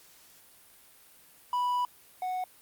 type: tone pair in turn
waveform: triangle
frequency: 985 / 737.9 Hz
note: B5 / F#5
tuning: -5 / -5 cents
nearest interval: perfect fourth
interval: 500 cents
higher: first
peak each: -24 / -28 dBFS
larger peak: first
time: 1.53-1.85 / 2.22-2.44 s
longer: first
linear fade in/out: 2 ms
effects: white hiss -57 dBFS RMS until 2.61 s + Opus 48 kbps